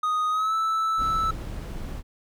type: tone with pitch glide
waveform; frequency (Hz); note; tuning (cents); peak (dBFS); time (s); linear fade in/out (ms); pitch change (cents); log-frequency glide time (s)
triangle; 1244.5 to 1314.7; D#6 to E6; 0 to -5; -20; 0.03-1.31; 5; +95; 0.3-0.54
type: noise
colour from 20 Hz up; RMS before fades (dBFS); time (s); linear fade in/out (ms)
brown; -33; 0.97-2.03; 50
effects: none